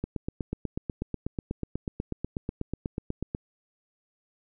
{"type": "click train", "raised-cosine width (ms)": 3, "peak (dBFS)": -17, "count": 28, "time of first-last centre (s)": [0.04, 3.349], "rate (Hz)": 8.16, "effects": []}